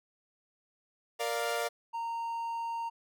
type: chord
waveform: sawtooth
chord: Bb major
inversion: none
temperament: equal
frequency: 466.2 / 587.3 / 698.5 Hz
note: Bb4 / D5 / F5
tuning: 0 / 0 / 0 cents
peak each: -31 / -32 / -31 dBFS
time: 1.19-1.69 s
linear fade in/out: 20 ms
type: tone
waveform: triangle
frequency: 924 Hz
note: A#5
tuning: 16 cents flat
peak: -31 dBFS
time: 1.93-2.9 s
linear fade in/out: 20 ms
effects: none